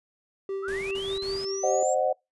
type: tone with tremolo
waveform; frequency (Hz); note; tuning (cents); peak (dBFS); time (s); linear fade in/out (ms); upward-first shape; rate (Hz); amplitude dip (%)
triangle; 389.6; G4; -11; -26; 0.49-1.83; 2; sine; 5.1; 35
type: linear sweep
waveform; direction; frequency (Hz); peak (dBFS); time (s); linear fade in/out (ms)
sine; up; 1219 to 7630; -33; 0.62-1.95; 20
type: noise bursts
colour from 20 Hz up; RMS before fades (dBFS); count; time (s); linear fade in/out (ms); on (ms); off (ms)
pink; -43; 3; 0.68-1.45; 2; 230; 40
type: chord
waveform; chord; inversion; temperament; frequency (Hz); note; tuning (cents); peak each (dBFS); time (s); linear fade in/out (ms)
sine; C diminished; none; equal with one note detuned; 523.3 / 610.5 / 740; C5 / Eb5 / Gb5; 0 / -33 / 0; -26; 1.63-2.13; 10
effects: noise-tail reverb RT60 0.2 s tail -25 dB re dry + resampled to 24000 Hz